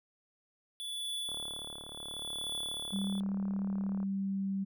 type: tone with tremolo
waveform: square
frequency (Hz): 3446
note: A7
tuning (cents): -37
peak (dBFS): -35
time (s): 0.8-3.2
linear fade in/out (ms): 0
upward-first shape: triangle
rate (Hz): 0.71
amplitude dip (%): 75
type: click train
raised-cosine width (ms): 1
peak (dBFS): -34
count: 101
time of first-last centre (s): 1.29-4.03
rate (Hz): 36.5
type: tone with pitch glide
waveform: sine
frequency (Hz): 196 to 194.65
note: G3 to G3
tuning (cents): 0 to -12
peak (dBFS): -31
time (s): 2.92-4.65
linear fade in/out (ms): 20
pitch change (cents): -12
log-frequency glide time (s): 3.57-4.5
effects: none

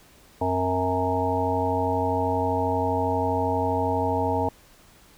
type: harmonic tone with a mistuned harmonic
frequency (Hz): 92.5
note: F#2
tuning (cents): 0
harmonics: 1 / 3 / 5 / 7 / 9 / 10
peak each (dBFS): -29 / -29 / -28 / -29 / -28 / -29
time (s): 0.41-4.49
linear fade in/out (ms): 5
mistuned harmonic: 3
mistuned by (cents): -64
effects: pink hiss -54 dBFS RMS until 5.17 s

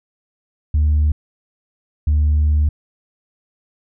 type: tone pair in turn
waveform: sine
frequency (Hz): 75.4 / 75.12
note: D2 / D2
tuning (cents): +46 / +40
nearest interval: unison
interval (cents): 6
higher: first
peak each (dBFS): -10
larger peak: neither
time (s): 0.74-1.12 / 2.07-2.69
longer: second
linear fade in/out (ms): 5
effects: tanh soft clip ceiling -10 dBFS

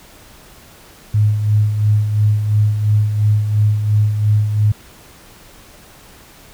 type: tone with tremolo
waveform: sine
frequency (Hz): 105.6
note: G#2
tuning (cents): +29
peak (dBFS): -9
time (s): 1.14-4.72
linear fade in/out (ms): 5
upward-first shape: sine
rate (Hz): 2.9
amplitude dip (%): 55
effects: pink hiss -43 dBFS RMS until 6.53 s

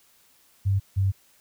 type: tone pair in turn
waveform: sine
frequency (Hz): 98 / 96.87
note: G2 / G2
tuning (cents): 0 / -20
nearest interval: unison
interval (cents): 20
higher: first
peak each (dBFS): -19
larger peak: neither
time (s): 0.65-0.8 / 0.96-1.12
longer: second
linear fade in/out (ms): 20
effects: white hiss -60 dBFS RMS until 1.4 s

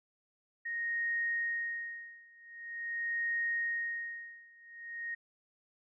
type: tone with tremolo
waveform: sine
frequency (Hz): 1864.7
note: A#6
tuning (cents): 0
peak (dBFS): -30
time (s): 0.65-5.15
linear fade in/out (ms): 10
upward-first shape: sine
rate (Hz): 0.45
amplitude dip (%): 95
effects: none

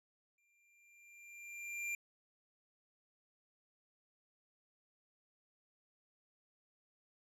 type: tone with exponential growth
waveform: square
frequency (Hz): 2381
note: D7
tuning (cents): +23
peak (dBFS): -37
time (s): 0.38-1.95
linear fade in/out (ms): 2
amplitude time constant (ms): 340
effects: low-pass 11000 Hz 12 dB/octave

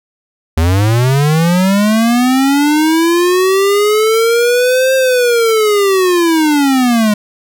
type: linear two-way sweep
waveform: square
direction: up then down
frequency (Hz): 77.5 to 530 to 205.5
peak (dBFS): -9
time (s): 0.57-7.14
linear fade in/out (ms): 5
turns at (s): 4.95
effects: none

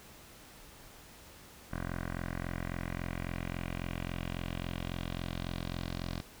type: tone with low-pass filter sweep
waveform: 10% pulse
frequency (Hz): 43.65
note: F1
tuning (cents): 0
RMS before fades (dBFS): -38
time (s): 1.71-6.21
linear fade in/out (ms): 10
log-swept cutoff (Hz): 1600 to 4500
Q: 2.6
effects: pink hiss -54 dBFS RMS until 6.4 s

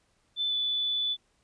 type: tone with pitch glide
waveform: sine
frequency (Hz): 3520 to 3478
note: A7 to A7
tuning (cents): 0 to -21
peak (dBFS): -26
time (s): 0.36-1.17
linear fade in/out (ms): 50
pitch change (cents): -21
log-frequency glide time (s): 0.48-0.53
effects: pink hiss -70 dBFS RMS until 1.43 s + resampled to 22050 Hz

